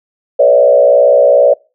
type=tone with frequency modulation; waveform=sine; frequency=566 Hz; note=C#5; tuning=36 cents sharp; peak=-4 dBFS; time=0.39-1.54 s; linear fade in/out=10 ms; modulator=62.2 Hz; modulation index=1.2; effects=noise-tail reverb RT60 0.3 s tail -26 dB re dry